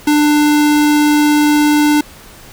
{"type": "tone", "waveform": "square", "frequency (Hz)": 297.2, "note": "D4", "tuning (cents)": 21, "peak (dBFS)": -9, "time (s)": [0.07, 2.01], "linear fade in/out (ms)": 5, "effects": ["pink hiss -38 dBFS RMS until 2.52 s"]}